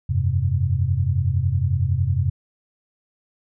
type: chord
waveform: sine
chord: F suspended second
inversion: none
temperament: just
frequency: 87.31 / 98.22 / 130.96 Hz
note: F2 / G2 / C3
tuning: 0 / +4 / +2 cents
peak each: -22 dBFS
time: 0.09-2.3 s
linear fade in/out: 10 ms
effects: none